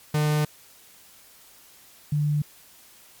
45% pulse / sine tone pair in turn, 150.8 / 148.21 Hz, D3 / D3, +46 / +16 cents, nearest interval unison, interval 30 cents, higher first, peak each -20 dBFS, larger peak neither, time 0.14-0.45 / 2.12-2.42 s, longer first, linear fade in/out 5 ms, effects white hiss -52 dBFS RMS until 3.2 s + MP3 96 kbps

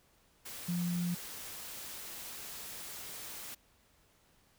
sine tone in noise, 175.1 Hz, F3, 5 cents sharp, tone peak -31 dBFS, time 0.68-1.15 s, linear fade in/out 10 ms, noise white, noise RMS -45 dBFS, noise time 0.45-3.55 s, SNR +11 dB, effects pink hiss -68 dBFS RMS until 4.58 s

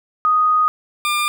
sine / 20% pulse tone pair in turn, 1244.5 / 1199.1 Hz, D#6 / D6, 0 / +36 cents, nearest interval minor second, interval 64 cents, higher first, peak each -12 / -12 dBFS, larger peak neither, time 0.25-0.68 / 1.05-1.28 s, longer first, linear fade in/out 0 ms, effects none

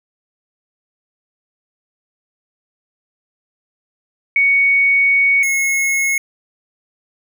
sine / square tone pair in turn, 2230 / 2175 Hz, C#7 / C#7, +10 / -33 cents, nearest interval unison, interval 43 cents, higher first, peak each -10 / -15 dBFS, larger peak first, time 4.36-5.43 / 5.43-6.18 s, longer first, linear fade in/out 2 ms, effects none

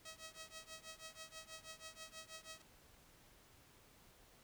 5% pulse tone with tremolo, 640 Hz, D#5, 49 cents sharp, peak -37 dBFS, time 0.05-2.62 s, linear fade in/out 5 ms, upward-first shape triangle, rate 6.2 Hz, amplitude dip 100%, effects pink hiss -66 dBFS RMS until 4.43 s

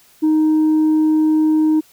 sine tone, 311.1 Hz, D#4, in tune, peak -9 dBFS, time 0.22-1.81 s, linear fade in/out 20 ms, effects tanh soft clip ceiling -10 dBFS + white hiss -51 dBFS RMS until 1.92 s

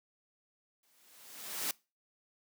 white noise with exponential growth, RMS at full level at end -33 dBFS, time 0.83-1.71 s, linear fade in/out 2 ms, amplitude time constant 190 ms, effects noise-tail reverb RT60 0.3 s tail -24 dB re dry + high-pass 200 Hz 12 dB/octave

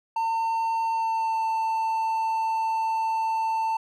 triangle tone with pitch glide, 905 to 892.5 Hz, A5 to A5, +48 to +24 cents, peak -21 dBFS, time 0.16-3.77 s, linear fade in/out 5 ms, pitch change -24 cents, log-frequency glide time 0.86-1.44 s, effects none

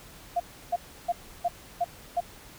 sine tone bursts, 698.5 Hz, F5, in tune, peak -22 dBFS, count 6, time 0.36-2.206 s, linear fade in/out 10 ms, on 41 ms, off 320 ms, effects pink hiss -49 dBFS RMS until 2.58 s

